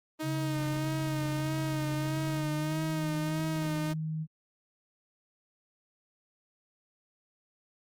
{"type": "tone with vibrato", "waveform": "sawtooth", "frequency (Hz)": 311.1, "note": "D#4", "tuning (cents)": 0, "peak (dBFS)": -29, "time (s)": [0.19, 3.94], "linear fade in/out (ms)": 20, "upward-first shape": "sine", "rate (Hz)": 1.6, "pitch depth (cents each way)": 34}
{"type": "tone with pitch glide", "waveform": "sine", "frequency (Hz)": [138.59, 157.37], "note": ["C#3", "D#3"], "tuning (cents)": [0, 20], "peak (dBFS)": -31, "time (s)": [0.22, 4.27], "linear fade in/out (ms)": 50, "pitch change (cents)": 220, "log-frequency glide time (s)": [2.12, 2.94]}
{"effects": ["Opus 24 kbps"]}